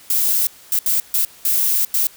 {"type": "noise bursts at uneven times", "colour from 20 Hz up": "violet", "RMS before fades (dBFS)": -17, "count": 6, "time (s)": [[0.1, 0.47], [0.72, 0.79], [0.86, 1], [1.14, 1.25], [1.45, 1.85], [1.94, 2.07]], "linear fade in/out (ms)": 2, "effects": ["white hiss -45 dBFS RMS until 2.16 s"]}